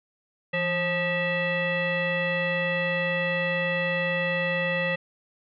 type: tone with frequency modulation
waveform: sine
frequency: 1237 Hz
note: D#6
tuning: 10 cents flat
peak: -23 dBFS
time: 0.53-4.96 s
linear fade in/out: 10 ms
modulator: 703 Hz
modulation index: 2.1
effects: none